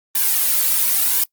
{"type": "noise with flanger", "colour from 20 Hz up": "blue", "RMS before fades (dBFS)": -17, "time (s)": [0.15, 1.24], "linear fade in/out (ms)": 5, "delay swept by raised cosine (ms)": [1.5, 2.8], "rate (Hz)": 0.93, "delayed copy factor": -1, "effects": ["noise-tail reverb RT60 0.1 s tail -26 dB re dry", "Opus 32 kbps"]}